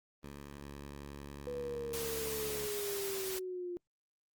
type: tone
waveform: 10% pulse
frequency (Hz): 71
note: C#2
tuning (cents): +42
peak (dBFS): -37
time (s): 0.23-2.67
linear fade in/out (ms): 5
type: linear sweep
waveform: sine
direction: down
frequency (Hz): 493.9 to 349.2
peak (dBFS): -37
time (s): 1.47-3.77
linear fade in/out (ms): 0
type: noise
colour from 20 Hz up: white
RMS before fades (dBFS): -41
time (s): 1.93-3.39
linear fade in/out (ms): 5
effects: noise-tail reverb RT60 0.1 s tail -26 dB re dry + Opus 24 kbps